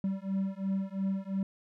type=beating tone pair; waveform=triangle; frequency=192.1 / 195 Hz; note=G3 / G3; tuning=-35 / -9 cents; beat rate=2.9 Hz; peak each=-31 dBFS; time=0.04-1.43 s; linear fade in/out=2 ms; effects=none